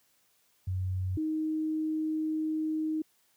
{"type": "tone pair in turn", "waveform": "sine", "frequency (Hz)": [93, 312.8], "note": ["F#2", "D#4"], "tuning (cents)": [9, 9], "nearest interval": "octave + major sixth", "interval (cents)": 2100, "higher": "second", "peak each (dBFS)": -28, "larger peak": "neither", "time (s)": [[0.67, 1.17], [1.17, 3.02]], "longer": "second", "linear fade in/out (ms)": 5, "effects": ["white hiss -69 dBFS RMS until 3.36 s", "high-pass 60 Hz 12 dB/octave"]}